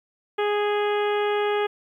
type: harmonic tone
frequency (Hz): 414.4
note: G#4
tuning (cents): -4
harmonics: 1 / 2 / 3 / 4 / 5 / 6 / 7 / 8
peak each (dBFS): -22 / -28 / -32 / -34 / -36 / -38 / -39 / -40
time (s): 0.38-1.67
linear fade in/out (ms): 10
effects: 10-bit